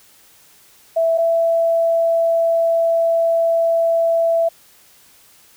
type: tone pair in turn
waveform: sine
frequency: 659.3 / 665 Hz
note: E5 / E5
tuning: 0 / +15 cents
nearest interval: unison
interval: 15 cents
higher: second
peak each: -13 dBFS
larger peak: neither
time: 0.96-1.18 / 1.18-4.49 s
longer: second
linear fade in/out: 10 ms
effects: white hiss -50 dBFS RMS until 5.56 s